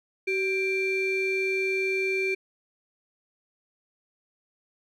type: ring-modulated tone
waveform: triangle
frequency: 987.8 Hz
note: B5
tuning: in tune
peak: -19 dBFS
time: 0.27-2.35 s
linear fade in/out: 10 ms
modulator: 1370 Hz
effects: none